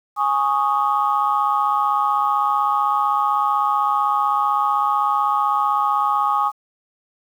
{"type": "chord", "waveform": "sine", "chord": "Ab suspended fourth", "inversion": "none", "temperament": "equal", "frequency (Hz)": [830.6, 1108.7, 1244.5], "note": ["Ab5", "Db6", "Eb6"], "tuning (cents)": [0, 0, 0], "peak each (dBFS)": -20, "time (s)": [0.16, 6.52], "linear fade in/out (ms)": 50, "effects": ["tanh soft clip ceiling -7 dBFS", "8-bit"]}